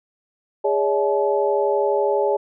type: tone cluster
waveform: sine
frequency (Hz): 410.8 / 567 / 639 / 859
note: G#4 / C#5 / D#5 / A5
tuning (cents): -19 / +39 / +46 / -42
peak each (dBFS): -20 / -21 / -28 / -24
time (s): 0.64-2.37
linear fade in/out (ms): 10
effects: none